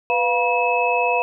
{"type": "tone cluster", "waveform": "sine", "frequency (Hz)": [495.3, 702, 964, 2591], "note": ["B4", "F5", "B5", "E7"], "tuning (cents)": [5, 9, -42, -30], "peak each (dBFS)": -22, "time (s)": [0.1, 1.22], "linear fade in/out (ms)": 0, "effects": []}